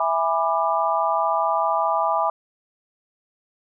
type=chord; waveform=sine; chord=E dominant seventh; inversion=none; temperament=just; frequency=659.3 / 824.1 / 988.9 / 1186.7 Hz; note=E5 / G#5 / B5 / D6; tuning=0 / -14 / +2 / +18 cents; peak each=-24 dBFS; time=0-2.3 s; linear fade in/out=2 ms; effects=none